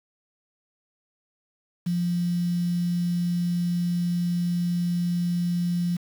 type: tone with quantisation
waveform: sine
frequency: 174.61 Hz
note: F3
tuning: in tune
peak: -22 dBFS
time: 1.86-5.97 s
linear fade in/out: 10 ms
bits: 7
effects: none